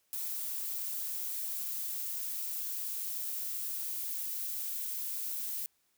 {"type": "noise with high-pass filter sweep", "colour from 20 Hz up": "violet", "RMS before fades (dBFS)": -37, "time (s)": [0.13, 5.66], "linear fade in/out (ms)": 0, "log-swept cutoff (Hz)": [840, 300], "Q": 3, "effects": ["white hiss -74 dBFS RMS until 5.97 s"]}